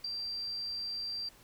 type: tone with ADSR envelope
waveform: sine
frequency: 4709 Hz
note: D8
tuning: 4 cents sharp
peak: -30 dBFS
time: 0.04-1.29 s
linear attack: 8 ms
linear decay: 4 ms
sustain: -5 dB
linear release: 5 ms
effects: pink hiss -59 dBFS RMS until 1.43 s